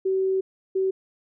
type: tone pair in turn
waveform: sine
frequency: 381 / 381 Hz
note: G4 / G4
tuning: -49 / -49 cents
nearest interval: unison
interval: 0 cents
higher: neither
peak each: -20 dBFS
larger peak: neither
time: 0.05-0.41 / 0.75-0.91 s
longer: first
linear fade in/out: 10 ms
effects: none